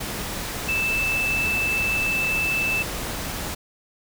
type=tone in noise; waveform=sine; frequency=2637 Hz; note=E7; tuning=in tune; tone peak=-21 dBFS; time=0.68-2.83 s; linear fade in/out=10 ms; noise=pink; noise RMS=-30 dBFS; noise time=0-3.55 s; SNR=+6 dB; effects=none